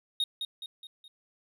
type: tone with echo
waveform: triangle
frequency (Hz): 3729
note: A#7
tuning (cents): 0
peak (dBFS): -24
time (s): 0.2-0.24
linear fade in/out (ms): 2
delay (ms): 210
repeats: 4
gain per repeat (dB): -6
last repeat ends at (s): 1.08
effects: none